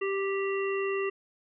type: harmonic tone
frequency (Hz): 392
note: G4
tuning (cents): 0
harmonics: 1 / 3 / 5 / 7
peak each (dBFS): -28 / -37 / -38 / -38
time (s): 0.01-1.1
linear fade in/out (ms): 10
effects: none